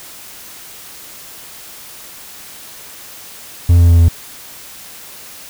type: tone with pitch steps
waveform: triangle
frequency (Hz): 86.5 / 85.65 / 84.82 / 83.99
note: F2 / F2 / E2 / E2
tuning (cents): -16 / -33 / +50 / +33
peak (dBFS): -3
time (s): 3.69-4.086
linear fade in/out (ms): 5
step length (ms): 99
effects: white hiss -35 dBFS RMS until 5.49 s